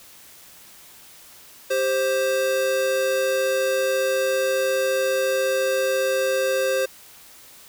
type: tone pair together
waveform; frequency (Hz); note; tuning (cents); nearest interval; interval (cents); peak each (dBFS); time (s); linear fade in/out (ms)
square; 392 / 526.5; G4 / C5; 0 / +11; perfect fourth; 511; -28 / -21; 1.7-6.86; 10
effects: white hiss -47 dBFS RMS until 7.68 s